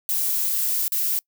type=noise with dropouts; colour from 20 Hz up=violet; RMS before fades=-23 dBFS; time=0.09-1.19 s; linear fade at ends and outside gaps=0 ms; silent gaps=0.879-0.921 s; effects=noise-tail reverb RT60 0.1 s tail -26 dB re dry